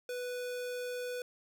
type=tone; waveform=square; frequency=494.3 Hz; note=B4; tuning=1 cent sharp; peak=-37 dBFS; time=0.09-1.22 s; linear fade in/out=2 ms; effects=none